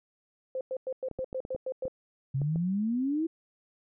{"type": "tone bursts", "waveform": "sine", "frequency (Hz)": 520, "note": "C5", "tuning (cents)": -11, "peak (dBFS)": -30, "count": 9, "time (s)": [0.55, 1.881], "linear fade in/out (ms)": 2, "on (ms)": 59, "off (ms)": 100}
{"type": "clicks", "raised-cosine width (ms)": 2, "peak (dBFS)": -26, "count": 8, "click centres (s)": [1.113, 1.191, 1.329, 1.451, 1.548, 1.854, 2.417, 2.559]}
{"type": "exponential sweep", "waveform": "sine", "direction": "up", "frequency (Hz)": [131.1, 334.4], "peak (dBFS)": -26, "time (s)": [2.34, 3.27], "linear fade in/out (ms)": 10}
{"effects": []}